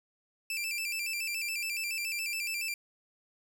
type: tone with vibrato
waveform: sawtooth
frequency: 2500 Hz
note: D#7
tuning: 8 cents sharp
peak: -29 dBFS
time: 0.5-2.74 s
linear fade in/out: 2 ms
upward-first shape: square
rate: 7.1 Hz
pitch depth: 92 cents each way
effects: none